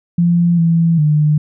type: tone with pitch steps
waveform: sine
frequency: 172.2 / 166.4 / 150.8 Hz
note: F3 / E3 / D3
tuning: -24 / +17 / +46 cents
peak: -9 dBFS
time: 0.18-1.38 s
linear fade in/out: 5 ms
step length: 400 ms
effects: none